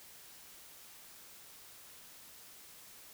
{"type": "silence", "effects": ["white hiss -55 dBFS RMS until 3.13 s"]}